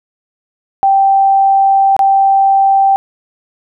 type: tone with dropouts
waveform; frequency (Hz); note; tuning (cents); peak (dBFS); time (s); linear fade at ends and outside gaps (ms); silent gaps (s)
sine; 782; G5; -4; -6; 0.83-2.96; 0; 1.965-1.992
effects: none